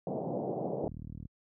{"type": "band-pass noise", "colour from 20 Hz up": "white", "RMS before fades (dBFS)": -35, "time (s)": [0.07, 0.88], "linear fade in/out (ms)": 2, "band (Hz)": [120, 730], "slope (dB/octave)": 48}
{"type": "click train", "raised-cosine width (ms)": 5, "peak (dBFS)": -30, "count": 17, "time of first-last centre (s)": [0.84, 1.253], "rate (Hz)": 38.7}
{"effects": ["high-pass 60 Hz 12 dB/octave"]}